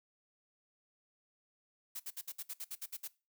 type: noise bursts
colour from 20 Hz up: blue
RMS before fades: -42 dBFS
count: 11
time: 1.95-3.078 s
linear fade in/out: 10 ms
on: 48 ms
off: 60 ms
effects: noise-tail reverb RT60 0.3 s tail -20 dB re dry